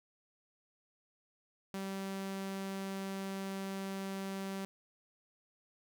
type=tone; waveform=sawtooth; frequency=193.9 Hz; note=G3; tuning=19 cents flat; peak=-34 dBFS; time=1.74-4.65 s; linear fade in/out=0 ms; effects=none

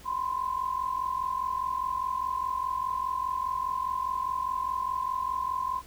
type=tone pair together; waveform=sine; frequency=1006 / 1050.9 Hz; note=B5 / C6; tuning=+32 / +7 cents; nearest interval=minor second; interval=75 cents; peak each=-31 / -30 dBFS; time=0.04-5.82 s; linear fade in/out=50 ms; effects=added 62 Hz sine -51 dBFS peak until 5.86 s + pink hiss -52 dBFS RMS until 5.86 s

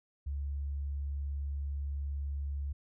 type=tone; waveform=sine; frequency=70.6 Hz; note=C#2; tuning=32 cents sharp; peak=-33 dBFS; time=0.26-2.73 s; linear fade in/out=10 ms; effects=none

